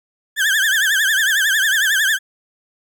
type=tone with vibrato; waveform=35% pulse; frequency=1657 Hz; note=G#6; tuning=4 cents flat; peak=-12 dBFS; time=0.36-2.19 s; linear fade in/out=50 ms; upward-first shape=triangle; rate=11 Hz; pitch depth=170 cents each way; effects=none